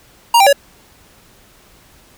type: tone with pitch steps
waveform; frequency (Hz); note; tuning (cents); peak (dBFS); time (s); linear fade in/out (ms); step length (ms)
square; 938 / 787 / 563; A#5 / G5 / C#5; +11 / +7 / +27; -7; 0.34-0.529; 5; 63
effects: pink hiss -48 dBFS RMS until 2.17 s